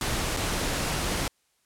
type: noise with dropouts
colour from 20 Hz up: pink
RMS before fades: -28 dBFS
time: 0.01-1.28 s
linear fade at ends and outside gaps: 2 ms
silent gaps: 0.366-0.37 s
effects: white hiss -70 dBFS RMS until 1.65 s + low-pass 11000 Hz 12 dB/octave